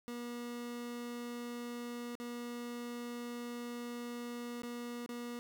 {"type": "tone with dropouts", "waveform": "30% pulse", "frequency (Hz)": 240, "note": "B3", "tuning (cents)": -49, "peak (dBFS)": -38, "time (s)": [0.08, 5.39], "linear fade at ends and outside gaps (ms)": 0, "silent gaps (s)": [[2.153, 2.2], [4.62, 4.634], [5.062, 5.091]], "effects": []}